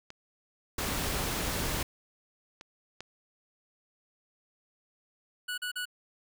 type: clicks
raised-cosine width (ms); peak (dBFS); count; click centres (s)
0.2; -27 / -23 / -23 / -29 / -23; 5; 0.104 / 1.07 / 1.591 / 2.611 / 3.006
type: noise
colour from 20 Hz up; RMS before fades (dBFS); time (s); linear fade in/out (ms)
pink; -32; 0.78-1.83; 5
type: tone bursts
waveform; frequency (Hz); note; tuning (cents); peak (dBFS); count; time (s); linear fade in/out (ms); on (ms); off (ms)
25% pulse; 1472; F#6; -9; -29; 3; 5.48-5.855; 10; 99; 39
effects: none